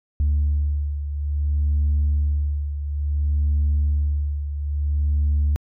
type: beating tone pair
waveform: sine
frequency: 73 / 73.58 Hz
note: D2 / D2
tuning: -10 / +4 cents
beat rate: 0.58 Hz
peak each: -18 / -24 dBFS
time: 0.2-5.56 s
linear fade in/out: 0 ms
effects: tanh soft clip ceiling -14 dBFS